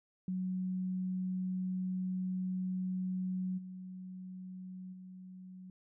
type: tone with level steps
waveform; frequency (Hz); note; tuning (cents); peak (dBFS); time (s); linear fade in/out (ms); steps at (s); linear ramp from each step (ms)
sine; 185; F#3; 0; -33 / -43 / -47; 0.28-5.7; 2; 3.57 / 4.92; 20
effects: none